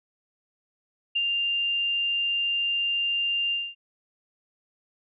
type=tone with ADSR envelope; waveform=sine; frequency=2794 Hz; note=F7; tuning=in tune; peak=-21 dBFS; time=1.15-3.75 s; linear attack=12 ms; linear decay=43 ms; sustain=-2 dB; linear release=230 ms; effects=none